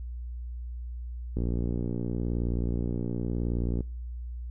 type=click train; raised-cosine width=3 ms; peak=-18 dBFS; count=145; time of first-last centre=1.37-3.807 s; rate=59.1 Hz; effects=noise-tail reverb RT60 0.4 s tail -25 dB re dry + added 60 Hz sine -34 dBFS peak until 4.5 s